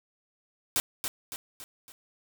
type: noise with echo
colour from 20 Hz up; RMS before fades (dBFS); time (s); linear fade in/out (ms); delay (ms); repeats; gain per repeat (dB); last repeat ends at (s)
white; -26; 0.76-0.8; 0; 280; 4; -6; 1.92
effects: none